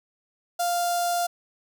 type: tone with notch filter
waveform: sawtooth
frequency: 698.5 Hz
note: F5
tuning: in tune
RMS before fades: -25 dBFS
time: 0.59-1.27 s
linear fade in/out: 10 ms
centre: 2200 Hz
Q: 0.53
effects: none